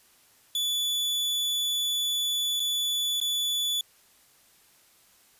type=tone with dropouts; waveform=40% pulse; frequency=3455 Hz; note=A7; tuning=32 cents flat; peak=-24 dBFS; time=0.55-3.81 s; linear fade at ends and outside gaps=2 ms; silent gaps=2.597-2.601 / 3.202-3.213 s; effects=white hiss -60 dBFS RMS until 5.39 s + resampled to 32000 Hz